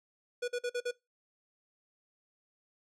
square tone bursts, 487.7 Hz, B4, 22 cents flat, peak -32 dBFS, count 5, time 0.42-0.913 s, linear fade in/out 10 ms, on 61 ms, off 47 ms, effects noise-tail reverb RT60 0.2 s tail -21 dB re dry + low-pass 8000 Hz 12 dB/octave

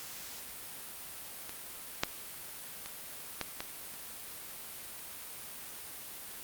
clicks, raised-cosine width 0.2 ms, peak -24 / -9 / -24 / -15 / -18 / -30 dBFS, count 6, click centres 1.494 / 2.035 / 2.86 / 3.413 / 3.605 / 3.94 s, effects white hiss -45 dBFS RMS until 6.43 s + Opus 48 kbps

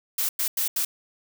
blue noise bursts at uneven times, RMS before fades -25 dBFS, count 4, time 0.18-0.29 / 0.39-0.48 / 0.57-0.68 / 0.76-0.85 s, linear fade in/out 5 ms, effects none

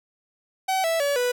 45% pulse tone with pitch steps, 760 / 657.8 / 569.4 / 492.8 Hz, F#5 / E5 / C#5 / B4, +46 / -4 / +46 / -4 cents, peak -21 dBFS, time 0.68-1.32 s, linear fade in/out 10 ms, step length 160 ms, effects none

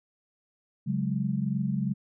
sine chord, C# suspended fourth, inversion none, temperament equal, 138.59 / 185 / 207.7 Hz, C#3 / F#3 / G#3, 0 / 0 / 0 cents, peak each -30 dBFS, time 0.86-1.94 s, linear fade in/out 20 ms, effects none

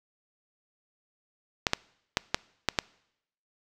clicks, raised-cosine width 0.2 ms, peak -5 dBFS, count 6, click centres 1.668 / 1.734 / 2.171 / 2.345 / 2.687 / 2.788 s, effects noise-tail reverb RT60 0.8 s tail -24 dB re dry

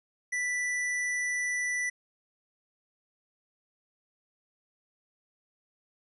square tone, 1975.5 Hz, B6, in tune, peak -29 dBFS, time 0.32-1.9 s, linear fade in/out 10 ms, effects resampled to 24000 Hz

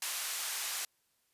white band-pass noise, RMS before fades -37 dBFS, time 0.02-0.85 s, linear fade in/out 2 ms, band 940 to 12000 Hz, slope 12 dB/octave, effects white hiss -75 dBFS RMS until 1.33 s + resampled to 32000 Hz

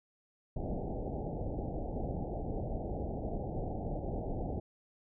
pink low-pass noise, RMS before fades -37 dBFS, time 0.56-4.6 s, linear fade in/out 5 ms, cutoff 810 Hz, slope 96 dB/octave, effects none

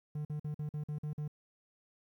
triangle tone bursts, 150 Hz, D3, 37 cents sharp, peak -33 dBFS, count 8, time 0.15-1.279 s, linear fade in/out 5 ms, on 100 ms, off 47 ms, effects 12-bit

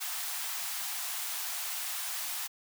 white high-pass noise, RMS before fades -36 dBFS, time 0-2.48 s, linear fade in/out 20 ms, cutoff 660 Hz, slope 96 dB/octave, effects none

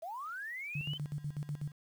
sine linear sweep, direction up, 617 to 3111 Hz, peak -39 dBFS, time 0.02-0.98 s, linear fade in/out 10 ms
sine tone with tremolo, 146.83 Hz, D3, in tune, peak -34 dBFS, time 0.75-1.72 s, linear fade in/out 5 ms, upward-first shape square, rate 8.1 Hz, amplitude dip 80%
effects 10-bit

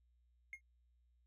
triangle tone with exponential decay, 2141 Hz, C7, 39 cents sharp, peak -38 dBFS, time 0.53-0.61 s, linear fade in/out 1 ms, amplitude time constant 16 ms, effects tanh soft clip ceiling -39 dBFS + added 60 Hz sine -70 dBFS peak until 1.26 s

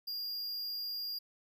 square tone, 4819 Hz, D8, 44 cents sharp, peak -37 dBFS, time 0.07-1.19 s, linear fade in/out 10 ms, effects none

